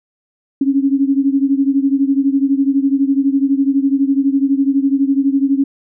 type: beating tone pair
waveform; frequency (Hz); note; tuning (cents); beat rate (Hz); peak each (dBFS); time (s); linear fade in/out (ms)
sine; 271.5 / 283.5; C#4 / C#4; -36 / +39; 12; -13 / -16; 0.61-5.64; 5
effects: none